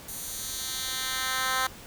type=tone with high-pass filter sweep; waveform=10% pulse; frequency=260 Hz; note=C4; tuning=11 cents flat; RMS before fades=-31 dBFS; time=0.08-1.67 s; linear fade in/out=5 ms; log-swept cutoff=9500 to 1100 Hz; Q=0.9; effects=pink hiss -46 dBFS RMS until 1.86 s